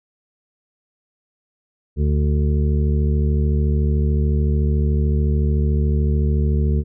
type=harmonic tone; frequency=73.7 Hz; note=D2; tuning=7 cents sharp; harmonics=1 / 2 / 3 / 5 / 6; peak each=-16 / -22 / -26 / -30 / -32 dBFS; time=1.96-6.84 s; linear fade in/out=50 ms; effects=none